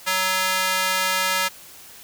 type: tone with high-pass filter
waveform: square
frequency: 186.8 Hz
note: F#3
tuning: 17 cents sharp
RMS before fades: -22 dBFS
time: 0.06-1.49 s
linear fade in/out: 20 ms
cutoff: 1300 Hz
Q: 0.85
effects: white hiss -44 dBFS RMS until 2.03 s